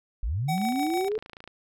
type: linear sweep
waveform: sine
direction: up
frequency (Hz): 41.2 to 442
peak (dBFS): -25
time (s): 0.23-1.18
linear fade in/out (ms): 0
type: tone with tremolo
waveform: square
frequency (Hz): 756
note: F#5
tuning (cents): +37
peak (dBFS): -27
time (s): 0.48-1.09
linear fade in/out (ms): 10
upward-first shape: sine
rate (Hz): 6.6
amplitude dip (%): 50
type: click train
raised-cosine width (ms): 0.3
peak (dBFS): -27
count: 26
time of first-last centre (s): 0.58-1.476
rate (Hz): 27.9
effects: none